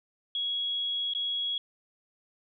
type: tone with dropouts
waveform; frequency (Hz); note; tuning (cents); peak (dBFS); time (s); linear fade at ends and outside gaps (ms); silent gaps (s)
sine; 3328; G#7; +3; -28; 0.35-1.58; 2; 1.136-1.149
effects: none